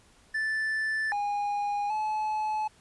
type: tone with pitch steps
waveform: triangle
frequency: 1758 / 819 / 859 Hz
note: A6 / G#5 / A5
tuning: -2 / -24 / -42 cents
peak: -25 dBFS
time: 0.34-2.68 s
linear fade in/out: 10 ms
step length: 780 ms
effects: pink hiss -60 dBFS RMS until 2.8 s + resampled to 24000 Hz